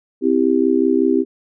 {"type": "chord", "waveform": "sine", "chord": "C major", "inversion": "none", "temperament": "just", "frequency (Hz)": [261.6, 327, 392.4], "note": ["C4", "E4", "G4"], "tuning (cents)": [0, -14, 2], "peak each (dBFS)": -17, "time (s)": [0.21, 1.25], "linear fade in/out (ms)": 50, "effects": []}